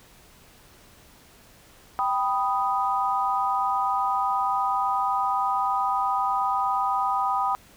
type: chord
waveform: sine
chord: G augmented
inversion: none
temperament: equal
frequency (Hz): 784 / 987.8 / 1244.5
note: G5 / B5 / D#6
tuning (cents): 0 / 0 / 0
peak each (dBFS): -26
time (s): 1.99-7.55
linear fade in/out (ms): 0
effects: pink hiss -53 dBFS RMS until 7.76 s